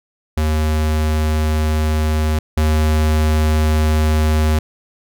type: tone pair in turn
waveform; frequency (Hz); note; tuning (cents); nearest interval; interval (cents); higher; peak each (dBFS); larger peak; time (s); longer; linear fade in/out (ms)
square; 77.4 / 77.4; D#2 / D#2; -9 / -9; unison; 0; neither; -15 / -13; second; 0.37-2.39 / 2.57-4.59; neither; 5
effects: none